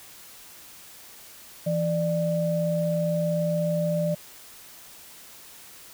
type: tone pair together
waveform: sine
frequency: 166.69 / 594 Hz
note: E3 / D5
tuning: +20 / +20 cents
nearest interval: octave + minor seventh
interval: 2200 cents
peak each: -25 dBFS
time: 1.66-4.15 s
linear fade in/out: 10 ms
effects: white hiss -47 dBFS RMS until 5.93 s